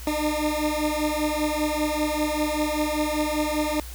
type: beating tone pair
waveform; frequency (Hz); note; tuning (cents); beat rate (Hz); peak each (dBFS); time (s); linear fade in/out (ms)
20% pulse; 300 / 305.1; D4 / D#4; +37 / -34; 5.1; -21; 0.07-3.8; 2
effects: added 60 Hz sine -36 dBFS peak until 3.94 s + white hiss -43 dBFS RMS until 3.94 s